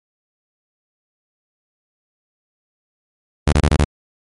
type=tone bursts; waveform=sawtooth; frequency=74.1 Hz; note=D2; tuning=16 cents sharp; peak=-7 dBFS; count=5; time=3.47-3.845 s; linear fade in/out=5 ms; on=55 ms; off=25 ms; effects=MP3 48 kbps

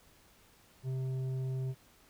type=tone with tanh clipping; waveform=sine; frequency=130.81 Hz; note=C3; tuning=in tune; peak=-34 dBFS; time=0.83-1.75 s; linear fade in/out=50 ms; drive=8 dB; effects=pink hiss -63 dBFS RMS until 2.09 s

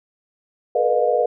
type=tone cluster; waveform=sine; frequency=431.6 / 483.4 / 501 / 610 / 708 Hz; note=A4 / B4 / B4 / D#5 / F5; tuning=-33 / -37 / +25 / -34 / +23 cents; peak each=-24 / -19 / -28 / -21 / -22 dBFS; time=0.75-1.26 s; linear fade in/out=5 ms; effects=none

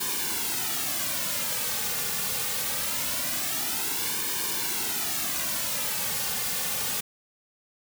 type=noise with flanger; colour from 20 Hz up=white; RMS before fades=-29 dBFS; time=0-7.01 s; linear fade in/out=10 ms; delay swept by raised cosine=1.5 to 3.1 ms; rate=0.23 Hz; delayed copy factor=-0.7; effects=none

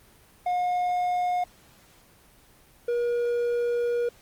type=tone pair in turn; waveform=triangle; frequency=718 / 478.1 Hz; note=F5 / A#4; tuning=+48 / +44 cents; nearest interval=perfect fifth; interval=704 cents; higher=first; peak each=-21 dBFS; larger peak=neither; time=0.46-1.44 / 2.88-4.09 s; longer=second; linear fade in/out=5 ms; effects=pink hiss -56 dBFS RMS until 4.21 s + Opus 24 kbps

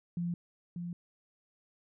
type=tone pair in turn; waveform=sine; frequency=172.9 / 173.71 Hz; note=F3 / F3; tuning=-17 / -9 cents; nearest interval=unison; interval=8 cents; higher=second; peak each=-31 / -36 dBFS; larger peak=first; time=0.17-0.34 / 0.76-0.93 s; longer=neither; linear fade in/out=2 ms; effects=none

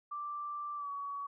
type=tone with pitch glide; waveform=sine; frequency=1174.7 to 1129.5 Hz; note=D6 to C#6; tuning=0 to +32 cents; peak=-37 dBFS; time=0.11-1.27 s; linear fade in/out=10 ms; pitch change=-68 cents; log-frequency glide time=0.76-0.9 s; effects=none

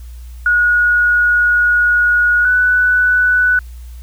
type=tone pair in turn; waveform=sine; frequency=1451 / 1487.5 Hz; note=F#6 / F#6; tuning=-34 / +9 cents; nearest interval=unison; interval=43 cents; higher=second; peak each=-9 dBFS; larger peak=neither; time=0.46-2.45 / 2.45-3.59 s; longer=first; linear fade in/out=2 ms; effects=added 60 Hz sine -29 dBFS peak until 4.02 s + white hiss -49 dBFS RMS until 4.02 s

